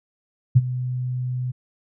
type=tone with ADSR envelope; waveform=sine; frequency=126 Hz; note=B2; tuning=35 cents sharp; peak=-7 dBFS; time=0.55-1.52 s; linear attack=17 ms; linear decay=37 ms; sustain=-16 dB; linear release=16 ms; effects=none